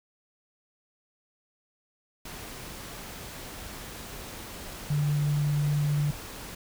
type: tone in noise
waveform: sine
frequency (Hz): 146.83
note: D3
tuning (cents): 0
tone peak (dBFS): -23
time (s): 4.9-6.11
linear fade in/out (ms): 5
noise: pink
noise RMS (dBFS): -41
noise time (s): 2.25-6.55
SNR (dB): +15
effects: none